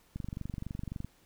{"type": "click train", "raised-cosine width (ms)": 5, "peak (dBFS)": -25, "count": 22, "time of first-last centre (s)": [0.16, 1.046], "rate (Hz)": 23.7, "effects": ["pink hiss -65 dBFS RMS until 1.25 s"]}